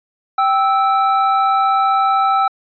triangle tone pair together, 781 / 1313.5 Hz, G5 / E6, -7 / -7 cents, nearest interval major sixth, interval 900 cents, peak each -13 dBFS, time 0.38-2.48 s, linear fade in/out 5 ms, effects resampled to 11025 Hz

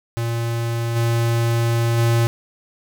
square tone with level steps, 116.5 Hz, A#2, 1 cent flat, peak -21 / -17 / -15 dBFS, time 0.17-2.27 s, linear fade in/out 0 ms, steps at 0.95 / 1.97 s, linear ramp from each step 20 ms, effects none

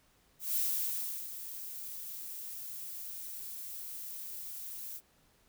violet noise with ADSR envelope, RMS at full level -31 dBFS, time 0.39-5.01 s, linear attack 170 ms, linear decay 710 ms, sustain -12 dB, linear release 49 ms, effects pink hiss -68 dBFS RMS until 5.48 s

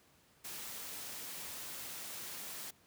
white noise, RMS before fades -45 dBFS, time 0.44-2.71 s, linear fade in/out 10 ms, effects pink hiss -67 dBFS RMS until 2.86 s + high-pass 80 Hz 12 dB/octave

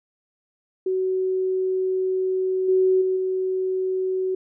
sine tone with level steps, 374.7 Hz, F#4, 22 cents sharp, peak -20 / -15 / -19 / -21 dBFS, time 0.86-4.35 s, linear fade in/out 5 ms, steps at 2.68 / 3.01 / 3.16 s, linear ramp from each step 10 ms, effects none

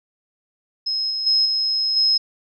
sine tone with level steps, 5140 Hz, E8, 45 cents flat, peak -20 / -22 / -14 / -18 / -14 dBFS, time 0.86-2.18 s, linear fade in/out 10 ms, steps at 1.1 / 1.26 / 1.45 / 1.96 s, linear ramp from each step 10 ms, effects none

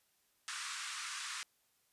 pink band-pass noise, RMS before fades -43 dBFS, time 0.48-1.43 s, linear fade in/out 0 ms, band 1100 to 9400 Hz, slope 48 dB/octave, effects white hiss -75 dBFS RMS until 1.92 s + resampled to 32000 Hz

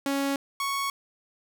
sawtooth tone pair in turn, 277.2 / 1108.8 Hz, C#4 / C#6, 0 / 0 cents, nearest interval 2 octaves, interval 2400 cents, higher second, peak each -21 / -23 dBFS, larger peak first, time 0.06-0.36 / 0.6-0.9 s, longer neither, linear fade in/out 2 ms, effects none

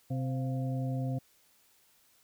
harmonic tone with a mistuned harmonic, 130.2 Hz, C3, 8 cents flat, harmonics 1 / 2 / 4 / 5, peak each -31 / -37 / -43 / -45 dBFS, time 0.1-1.19 s, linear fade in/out 10 ms, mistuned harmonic 5, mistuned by +110 cents, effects white hiss -66 dBFS RMS until 2.23 s

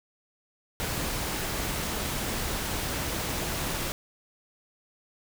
pink noise, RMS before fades -31 dBFS, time 0.8-3.92 s, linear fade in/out 0 ms, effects none

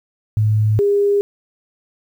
sine tone pair in turn, 107.3 / 405.1 Hz, A2 / G#4, -43 / -43 cents, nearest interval octave + major seventh, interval 2300 cents, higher second, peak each -12 dBFS, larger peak neither, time 0.37-0.79 / 0.79-1.21 s, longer neither, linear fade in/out 0 ms, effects 8-bit

